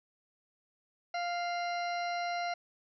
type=harmonic tone with a mistuned harmonic; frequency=698.5 Hz; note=F5; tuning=in tune; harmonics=1 / 2 / 3 / 4 / 6 / 7 / 8; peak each=-33 / -42 / -41 / -49 / -46 / -55 / -51 dBFS; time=1.14-2.54 s; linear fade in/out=5 ms; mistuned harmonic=6; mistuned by=-38 cents; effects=none